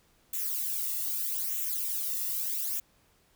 violet noise with flanger, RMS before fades -32 dBFS, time 0.33-2.8 s, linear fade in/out 5 ms, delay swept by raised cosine 0.2 to 1.3 ms, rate 0.8 Hz, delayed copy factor -0.7, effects pink hiss -66 dBFS RMS until 3.35 s

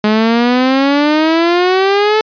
sawtooth exponential sweep, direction up, 210 to 438.2 Hz, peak -5 dBFS, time 0.04-2.21 s, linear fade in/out 2 ms, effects resampled to 11025 Hz

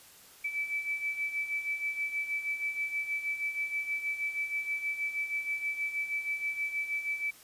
sine beating tone pair, 2305 / 2311.3 Hz, D7 / D7, -33 / -28 cents, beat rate 6.3 Hz, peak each -38 / -32 dBFS, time 0.44-7.31 s, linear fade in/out 10 ms, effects white hiss -55 dBFS RMS until 7.43 s + resampled to 32000 Hz

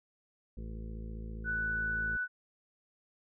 harmonic tone, 55 Hz, A1, in tune, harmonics 1 / 2 / 3 / 4 / 6 / 7 / 8 / 9, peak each -40 / -48 / -50 / -48 / -57 / -57 / -59 / -59 dBFS, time 0.57-2.17 s, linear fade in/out 5 ms
sine tone, 1487 Hz, F#6, 8 cents sharp, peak -31 dBFS, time 1.44-2.28 s, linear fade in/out 50 ms
effects none

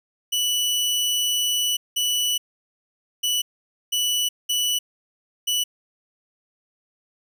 sawtooth tone bursts at uneven times, 2960 Hz, F#7, in tune, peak -17 dBFS, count 6, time 0.32-1.77 / 1.96-2.38 / 3.23-3.42 / 3.92-4.29 / 4.49-4.79 / 5.47-5.64 s, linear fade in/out 10 ms, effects none

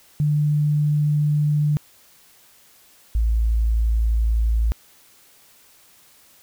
sine tone pair in turn, 148.8 / 55.86 Hz, D3 / A1, +23 / +27 cents, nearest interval octave + perfect fourth, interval 1696 cents, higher first, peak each -16 dBFS, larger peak neither, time 0.2-1.77 / 3.15-4.72 s, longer neither, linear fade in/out 0 ms, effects white hiss -53 dBFS RMS until 6.42 s

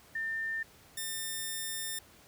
sine / 5% pulse tone pair in turn, 1800 / 1800 Hz, A6 / A6, +39 / +39 cents, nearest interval unison, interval 0 cents, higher neither, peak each -32 / -24 dBFS, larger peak second, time 0.15-0.63 / 0.97-1.99 s, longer second, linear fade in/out 5 ms, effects pink hiss -58 dBFS RMS until 2.27 s + high-pass 60 Hz 12 dB/octave

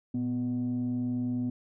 sine tone pair together, 117.04 / 248 Hz, A#2 / B3, +7 / +7 cents, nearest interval octave + minor second, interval 1300 cents, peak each -33 / -27 dBFS, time 0.14-1.5 s, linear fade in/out 5 ms, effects tanh soft clip ceiling -24 dBFS

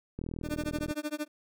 click train, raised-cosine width 3 ms, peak -24 dBFS, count 30, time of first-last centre 0.19-0.91 s, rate 40.3 Hz
30% pulse tone with tremolo, 300.1 Hz, D4, 38 cents sharp, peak -27 dBFS, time 0.43-1.28 s, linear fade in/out 50 ms, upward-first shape sine, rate 13 Hz, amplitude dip 100%
effects none

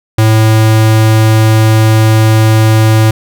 square tone, 110 Hz, A2, in tune, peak -5 dBFS, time 0.18-3.11 s, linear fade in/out 5 ms, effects none

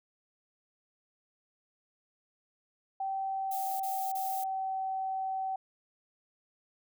sine tone with pitch glide, 774 to 764.7 Hz, G5 to G5, -22 to -43 cents, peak -31 dBFS, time 3-5.56 s, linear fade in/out 5 ms, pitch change -21 cents, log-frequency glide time 3.15-4.79 s
violet noise bursts, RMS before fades -41 dBFS, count 3, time 3.51-4.44 s, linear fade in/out 5 ms, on 290 ms, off 30 ms
effects none

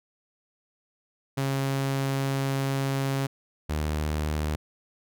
sawtooth tone pair in turn, 136.3 / 76.19 Hz, C#3 / D#2, -29 / -36 cents, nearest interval minor seventh, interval 1007 cents, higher first, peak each -21 / -22 dBFS, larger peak first, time 1.37-3.27 / 3.69-4.56 s, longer first, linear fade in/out 10 ms, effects none

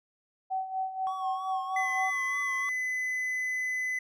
sine tone with tremolo, 759 Hz, F#5, 44 cents sharp, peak -27 dBFS, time 0.5-2.11 s, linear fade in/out 20 ms, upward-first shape sine, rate 4.1 Hz, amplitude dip 70%
triangle tone with vibrato, 1106 Hz, C#6, 4 cents flat, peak -33 dBFS, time 1.07-2.69 s, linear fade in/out 0 ms, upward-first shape sine, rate 3.2 Hz, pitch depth 43 cents each way
triangle tone, 2014 Hz, B6, 33 cents sharp, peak -27 dBFS, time 1.76-3.99 s, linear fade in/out 5 ms
effects none

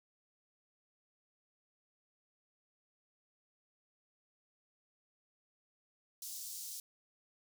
pink high-pass noise, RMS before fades -45 dBFS, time 6.22-6.8 s, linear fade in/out 2 ms, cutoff 5000 Hz, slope 24 dB/octave, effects none

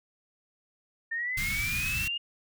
sine linear sweep, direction up, 1800 to 2856 Hz, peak -29 dBFS, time 1.11-2.18 s, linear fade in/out 10 ms
pink band-stop noise, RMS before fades -34 dBFS, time 1.37-2.08 s, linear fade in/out 5 ms, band 200 to 1500 Hz, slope 24 dB/octave
effects none

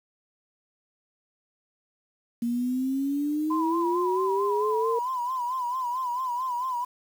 sine exponential sweep, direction up, 233.2 to 466.2 Hz, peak -24 dBFS, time 2.42-4.99 s, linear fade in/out 5 ms
sine tone with vibrato, 1000 Hz, B5, 21 cents sharp, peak -26 dBFS, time 3.5-6.85 s, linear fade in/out 10 ms, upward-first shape sine, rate 4.5 Hz, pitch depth 81 cents each way
effects 8-bit

